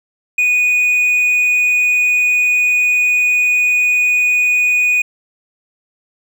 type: tone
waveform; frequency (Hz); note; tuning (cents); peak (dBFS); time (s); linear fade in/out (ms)
triangle; 2473; D#7; -11; -9; 0.38-5.02; 5
effects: none